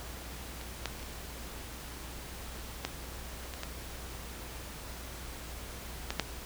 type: clicks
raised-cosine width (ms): 0.2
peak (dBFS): -27 / -15 / -30 / -29 / -14 / -23 / -19 / -15 / -10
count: 9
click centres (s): 0.613 / 0.857 / 0.996 / 1.029 / 2.85 / 3.538 / 3.634 / 6.105 / 6.197
effects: added 60 Hz sine -45 dBFS peak until 6.45 s + pink hiss -45 dBFS RMS until 6.45 s